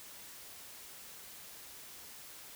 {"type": "silence", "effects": ["white hiss -51 dBFS RMS until 2.55 s"]}